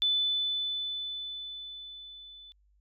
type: tone with level ramp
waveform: sine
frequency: 3500 Hz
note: A7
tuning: 10 cents flat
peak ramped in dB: -23 to -48 dBFS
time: 0.02-2.52 s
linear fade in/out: 0 ms
effects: added 50 Hz sine -63 dBFS peak until 2.8 s